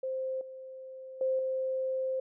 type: tone with level steps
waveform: sine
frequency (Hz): 523.3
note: C5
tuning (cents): 0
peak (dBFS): -31 / -42 / -26 / -29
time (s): 0.03-2.2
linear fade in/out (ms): 5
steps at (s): 0.41 / 1.21 / 1.39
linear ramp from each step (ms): 2
effects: none